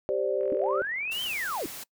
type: chord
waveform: sine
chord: G suspended fourth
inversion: none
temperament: equal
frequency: 392 / 523.3 / 587.3 Hz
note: G4 / C5 / D5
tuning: 0 / 0 / 0 cents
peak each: -29 dBFS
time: 0.09-0.82 s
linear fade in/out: 0 ms
type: click train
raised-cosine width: 0.5 ms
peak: -37 dBFS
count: 40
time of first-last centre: 0.41-1.307 s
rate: 43.5 Hz
type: linear two-way sweep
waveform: sine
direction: up then down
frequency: 256.8 to 3160 to 256.8 Hz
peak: -29 dBFS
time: 0.52-1.66 s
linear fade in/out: 0 ms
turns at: 1.23 s
type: noise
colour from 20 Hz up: white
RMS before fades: -40 dBFS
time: 1.11-1.84 s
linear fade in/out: 10 ms
effects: noise-tail reverb RT60 0.1 s tail -23 dB re dry